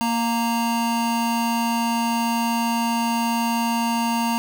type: tone pair together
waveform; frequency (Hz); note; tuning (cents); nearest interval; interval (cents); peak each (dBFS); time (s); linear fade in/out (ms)
square; 233.1 / 926.5; A#3 / A#5; 0 / -11; 2 octaves; 2389; -23 / -24; 0.01-4.38; 0
effects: none